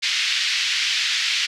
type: band-pass noise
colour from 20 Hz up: pink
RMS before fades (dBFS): -22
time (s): 0.02-1.47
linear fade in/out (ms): 20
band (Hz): 2100 to 5200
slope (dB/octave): 24
effects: none